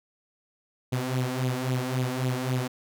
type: tone with flanger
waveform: sawtooth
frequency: 127.8 Hz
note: C3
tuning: 40 cents flat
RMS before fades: -28 dBFS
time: 0.92-2.68 s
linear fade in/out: 10 ms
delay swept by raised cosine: 0.27 to 3.77 ms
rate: 3.7 Hz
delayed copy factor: +0.65
effects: none